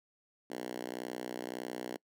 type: tone with high-pass filter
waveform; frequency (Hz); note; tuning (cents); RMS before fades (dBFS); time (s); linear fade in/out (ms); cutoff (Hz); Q
5% pulse; 61.74; B1; 0; -41; 0.5-1.97; 5; 290; 1.6
effects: noise-tail reverb RT60 0.1 s tail -26 dB re dry